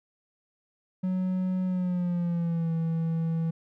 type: tone with pitch glide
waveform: triangle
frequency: 185 to 163.87 Hz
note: F#3 to E3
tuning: 0 to -10 cents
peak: -23 dBFS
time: 1.03-3.51 s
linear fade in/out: 10 ms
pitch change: -210 cents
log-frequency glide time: 1.65-2.72 s
effects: none